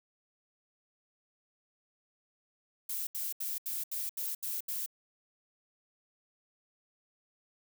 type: noise bursts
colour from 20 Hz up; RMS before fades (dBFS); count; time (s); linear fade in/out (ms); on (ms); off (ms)
violet; -36; 8; 2.89-4.862; 5; 180; 76
effects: none